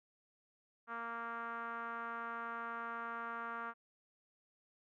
5% pulse tone with low-pass filter, 232.1 Hz, A#3, 7 cents flat, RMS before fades -43 dBFS, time 0.87-3.74 s, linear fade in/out 50 ms, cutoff 1300 Hz, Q 4, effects none

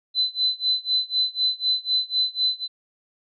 sine tone with tremolo, 4026 Hz, B7, 33 cents sharp, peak -17 dBFS, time 0.14-2.68 s, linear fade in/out 50 ms, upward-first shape sine, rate 4 Hz, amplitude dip 95%, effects none

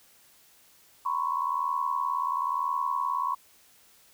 sine tone cluster, 962 / 1021 / 1102 Hz, B5 / C6 / C#6, -46 / -43 / -11 cents, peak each -33 / -30 / -29 dBFS, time 1.05-3.35 s, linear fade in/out 10 ms, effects white hiss -59 dBFS RMS until 4.13 s

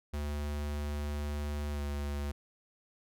square tone with pitch glide, 73.42 to 72.03 Hz, D2 to D2, 0 to -33 cents, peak -34 dBFS, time 0.13-2.32 s, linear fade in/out 10 ms, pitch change -33 cents, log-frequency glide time 1.72-1.81 s, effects none

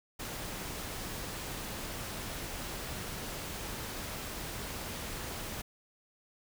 pink noise, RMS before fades -40 dBFS, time 0.19-5.62 s, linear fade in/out 10 ms, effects none

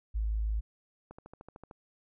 sine tone, 53.6 Hz, A1, 45 cents flat, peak -28 dBFS, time 0.14-0.61 s, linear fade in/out 20 ms
click train, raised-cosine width 1 ms, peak -33 dBFS, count 9, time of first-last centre 1.11-1.712 s, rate 13.3 Hz
effects none

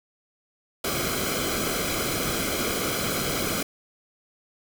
pink noise with comb filter, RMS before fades -27 dBFS, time 0.84-3.63 s, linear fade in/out 5 ms, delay 1.1 ms, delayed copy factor -0.7, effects none

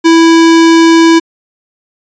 square tone, 329.6 Hz, E4, in tune, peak -3 dBFS, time 0.04-1.2 s, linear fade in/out 20 ms, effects resampled to 16000 Hz

